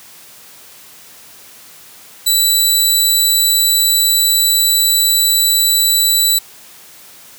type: tone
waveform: 15% pulse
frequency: 3962 Hz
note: B7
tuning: 5 cents sharp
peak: -3 dBFS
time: 2.26-6.39 s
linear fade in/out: 10 ms
effects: white hiss -40 dBFS RMS until 7.38 s + high-pass 80 Hz 12 dB/octave